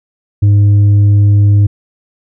triangle tone with tanh clipping, 102.1 Hz, G#2, 29 cents flat, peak -5 dBFS, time 0.42-1.67 s, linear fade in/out 10 ms, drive 8 dB, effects none

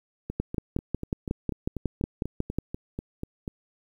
two click trains, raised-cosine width 3 ms, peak -19 / -13 dBFS, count 14 / 13, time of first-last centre 0.3-3.478 / 0.4-2.586 s, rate 4.09 / 5.49 Hz, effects 9-bit

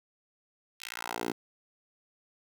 10% pulse tone with high-pass filter sweep, 58.27 Hz, A#1, in tune, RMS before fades -37 dBFS, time 0.8-1.32 s, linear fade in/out 5 ms, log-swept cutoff 3200 to 280 Hz, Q 1.5, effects 9-bit

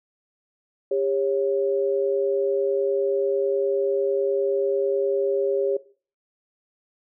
sine tone pair together, 400.7 / 550 Hz, G4 / C#5, +38 / -14 cents, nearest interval perfect fourth, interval 548 cents, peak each -22 / -24 dBFS, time 0.91-5.77 s, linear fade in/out 5 ms, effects noise-tail reverb RT60 0.4 s tail -18 dB re dry

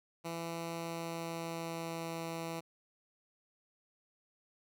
10% pulse tone with pitch glide, 167.1 to 165.28 Hz, E3 to E3, +24 to +5 cents, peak -30 dBFS, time 0.24-2.61 s, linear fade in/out 20 ms, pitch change -19 cents, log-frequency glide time 0.73-2.23 s, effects none

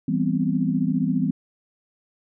sine chord, C major seventh, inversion first, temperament equal, 164.81 / 196 / 246.9 / 261.6 Hz, E3 / G3 / B3 / C4, 0 / 0 / 0 / 0 cents, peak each -25 dBFS, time 0.08-1.31 s, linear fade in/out 5 ms, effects none

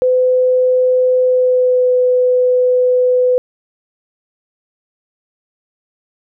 sine tone with pitch glide, 507 to 501.2 Hz, B4 to B4, +45 to +25 cents, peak -9 dBFS, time 0.02-3.38 s, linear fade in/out 0 ms, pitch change -20 cents, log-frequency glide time 1.23-1.92 s, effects none

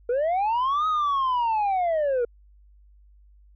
sine linear two-way sweep, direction up then down, 463.7 to 1272 to 463.7 Hz, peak -18 dBFS, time 0.09-2.25 s, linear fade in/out 5 ms, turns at 0.87 s, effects tanh soft clip ceiling -20 dBFS + added 50 Hz sine -51 dBFS peak until 3.55 s

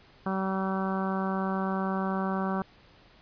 harmonic tone, 191.2 Hz, G3, 43 cents flat, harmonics 1 / 2 / 3 / 4 / 5 / 6 / 7 / 8, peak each -29 / -36 / -38 / -36 / -38 / -37 / -40 / -42 dBFS, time 0.26-2.62 s, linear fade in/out 2 ms, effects pink hiss -57 dBFS RMS until 3.21 s + resampled to 11025 Hz

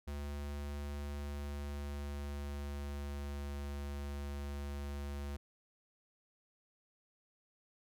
square tone with pitch glide, 72.1 to 71.23 Hz, D2 to C#2, -31 to +48 cents, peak -40 dBFS, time 0.07-5.37 s, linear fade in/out 10 ms, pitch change -21 cents, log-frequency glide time 1.15-3.51 s, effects none

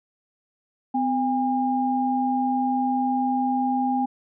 sine tone pair together, 254.8 / 809 Hz, C4 / G#5, -46 / -46 cents, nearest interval octave + minor sixth, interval 2000 cents, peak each -23 dBFS, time 0.94-4.06 s, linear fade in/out 10 ms, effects none

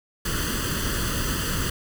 pink noise with comb filter, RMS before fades -26 dBFS, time 0.25-1.7 s, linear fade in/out 5 ms, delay 0.65 ms, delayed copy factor +0.8, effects none

